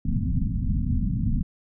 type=low-pass noise; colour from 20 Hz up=pink; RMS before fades=-24 dBFS; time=0.05-1.43 s; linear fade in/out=5 ms; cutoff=260 Hz; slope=96 dB/octave; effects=none